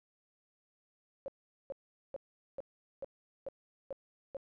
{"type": "tone bursts", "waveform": "sine", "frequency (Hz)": 548, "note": "C#5", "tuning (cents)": -20, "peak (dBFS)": -37, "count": 8, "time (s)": [1.26, 4.368], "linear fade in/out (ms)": 0, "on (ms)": 21, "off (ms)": 420, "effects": []}